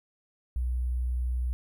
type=tone with sample-and-hold; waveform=sine; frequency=61.74 Hz; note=B1; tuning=in tune; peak=-26 dBFS; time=0.56-1.53 s; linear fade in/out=0 ms; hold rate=11025 Hz; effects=none